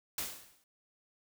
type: noise with exponential decay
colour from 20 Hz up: white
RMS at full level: -34 dBFS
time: 0.18-0.64 s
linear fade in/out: 2 ms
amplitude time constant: 100 ms
effects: none